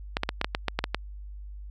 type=clicks; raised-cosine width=0.3 ms; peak=-9 dBFS; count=10; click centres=0.169 / 0.234 / 0.291 / 0.414 / 0.445 / 0.549 / 0.683 / 0.79 / 0.841 / 0.946 s; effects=added 50 Hz sine -38 dBFS peak until 1.7 s